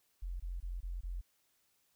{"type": "tone bursts", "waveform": "sine", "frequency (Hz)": 44.08, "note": "F1", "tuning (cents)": 17, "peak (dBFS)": -37, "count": 5, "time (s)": [0.22, 1.212], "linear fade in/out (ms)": 10, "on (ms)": 180, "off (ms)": 23, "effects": ["white hiss -75 dBFS RMS until 1.95 s"]}